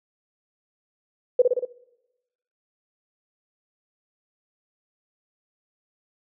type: tone with echo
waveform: sine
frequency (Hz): 497.4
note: B4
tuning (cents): +12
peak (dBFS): -11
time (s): 1.39-1.42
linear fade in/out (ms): 5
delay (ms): 58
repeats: 4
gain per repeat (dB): -3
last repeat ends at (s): 1.652
effects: noise-tail reverb RT60 1.0 s tail -22 dB re dry